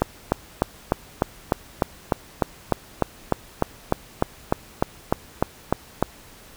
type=click train; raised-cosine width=1 ms; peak=-3 dBFS; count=21; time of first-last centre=0.02-6.026 s; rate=3.33 Hz; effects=pink hiss -47 dBFS RMS until 6.56 s